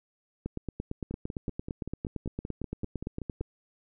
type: two click trains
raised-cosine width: 3 ms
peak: -23 / -20 dBFS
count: 13 / 27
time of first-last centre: 1.11-3.409 / 0.46-3.411 s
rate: 5.22 / 8.81 Hz
effects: none